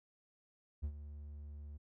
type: tone with ADSR envelope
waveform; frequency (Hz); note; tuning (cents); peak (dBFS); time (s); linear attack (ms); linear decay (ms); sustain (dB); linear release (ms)
triangle; 73.42; D2; 0; -32; 0.82-1.78; 23; 71; -12; 17
effects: none